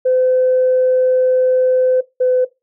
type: tone pair in turn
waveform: sine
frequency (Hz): 511 / 506.3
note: C5 / B4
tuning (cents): -41 / +43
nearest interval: unison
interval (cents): 16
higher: first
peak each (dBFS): -10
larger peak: neither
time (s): 0.05-2.01 / 2.2-2.45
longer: first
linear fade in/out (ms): 10
effects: noise-tail reverb RT60 0.2 s tail -17 dB re dry + tanh soft clip ceiling -6 dBFS